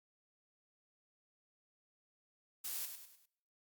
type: noise with echo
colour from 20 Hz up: blue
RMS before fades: -41 dBFS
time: 2.64-2.86 s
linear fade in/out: 10 ms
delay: 100 ms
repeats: 4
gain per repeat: -7 dB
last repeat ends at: 3.26 s
effects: noise-tail reverb RT60 0.8 s tail -25 dB re dry + Opus 48 kbps